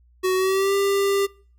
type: tone with pitch glide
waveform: square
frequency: 372.4 to 396.8 Hz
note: F#4 to G4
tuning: +11 to +21 cents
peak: -19 dBFS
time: 0.23-1.27 s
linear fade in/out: 20 ms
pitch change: +110 cents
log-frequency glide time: 0.35-0.74 s
effects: noise-tail reverb RT60 0.5 s tail -26 dB re dry + added 60 Hz sine -53 dBFS peak until 1.58 s